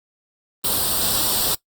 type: noise with comb filter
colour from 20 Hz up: white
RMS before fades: -20 dBFS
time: 0.64-1.55 s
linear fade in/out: 5 ms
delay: 0.23 ms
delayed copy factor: +0.75
effects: noise-tail reverb RT60 0.1 s tail -19 dB re dry + Opus 32 kbps